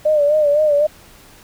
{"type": "tone with vibrato", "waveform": "sine", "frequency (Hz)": 596, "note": "D5", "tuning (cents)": 25, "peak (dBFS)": -11, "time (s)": [0.05, 0.87], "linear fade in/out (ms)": 10, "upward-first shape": "sine", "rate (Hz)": 3.9, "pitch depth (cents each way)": 66, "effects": ["pink hiss -45 dBFS RMS until 1.43 s"]}